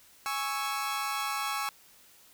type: chord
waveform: sawtooth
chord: C# minor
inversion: second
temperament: equal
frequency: 830.6 / 1108.7 / 1318.5 Hz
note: G#5 / C#6 / E6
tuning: 0 / 0 / 0 cents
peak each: -32 / -30 / -32 dBFS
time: 0.26-1.69 s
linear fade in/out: 0 ms
effects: white hiss -58 dBFS RMS until 2.33 s